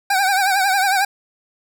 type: tone with vibrato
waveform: 25% pulse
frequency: 776 Hz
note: G5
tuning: 18 cents flat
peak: -11 dBFS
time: 0.1-1.05 s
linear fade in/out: 5 ms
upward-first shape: triangle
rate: 11 Hz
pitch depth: 96 cents each way
effects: none